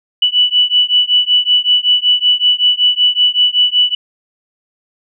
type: beating tone pair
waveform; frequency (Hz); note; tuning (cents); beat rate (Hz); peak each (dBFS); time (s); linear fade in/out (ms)
sine; 2960 / 2965.3; F#7 / F#7; 0 / +3; 5.3; -12; 0.22-3.95; 5
effects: none

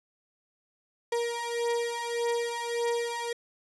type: beating tone pair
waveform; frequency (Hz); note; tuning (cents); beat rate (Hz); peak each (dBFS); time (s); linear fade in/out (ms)
35% pulse; 470 / 471.7; A#4 / A#4; +14 / +20; 1.7; -30 / -29; 1.12-3.33; 5
effects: resampled to 24000 Hz

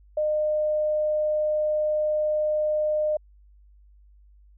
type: tone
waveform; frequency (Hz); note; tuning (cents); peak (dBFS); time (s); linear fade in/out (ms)
sine; 609; D#5; -37; -21; 0.17-3.17; 5
effects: added 50 Hz sine -51 dBFS peak until 4.57 s

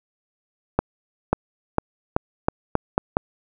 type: accelerating click train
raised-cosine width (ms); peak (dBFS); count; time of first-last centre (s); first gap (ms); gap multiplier
1; -3; 8; 0.79-3.169; 540; 0.84
effects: none

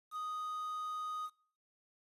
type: tone with quantisation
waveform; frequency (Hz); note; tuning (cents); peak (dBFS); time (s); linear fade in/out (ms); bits
triangle; 1244.5; D#6; 0; -36; 0.11-1.3; 50; 10
effects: noise-tail reverb RT60 0.5 s tail -24 dB re dry + resampled to 32000 Hz

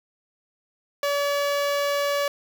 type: tone with notch filter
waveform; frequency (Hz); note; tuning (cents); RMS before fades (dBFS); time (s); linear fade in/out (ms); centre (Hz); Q
sawtooth; 571; D5; -49; -24; 1.03-2.28; 2; 8900; 1.8
effects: none

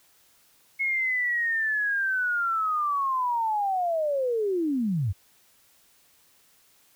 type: linear sweep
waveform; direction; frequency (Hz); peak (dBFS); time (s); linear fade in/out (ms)
sine; down; 2182 to 84.3; -23; 0.79-5.13; 20
effects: white hiss -61 dBFS RMS until 6.95 s

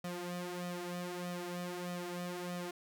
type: tone with flanger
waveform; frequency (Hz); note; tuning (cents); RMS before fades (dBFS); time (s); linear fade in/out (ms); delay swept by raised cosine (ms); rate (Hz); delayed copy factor
sawtooth; 177.1; F3; +24; -41; 0.04-2.71; 5; 1.6 to 4; 1.6; +0.8
effects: none

